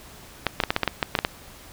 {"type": "clicks", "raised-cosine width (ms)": 0.3, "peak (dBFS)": -4, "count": 11, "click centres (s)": [0.467, 0.602, 0.637, 0.705, 0.764, 0.833, 0.877, 1.028, 1.152, 1.189, 1.249], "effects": ["pink hiss -46 dBFS RMS until 1.72 s"]}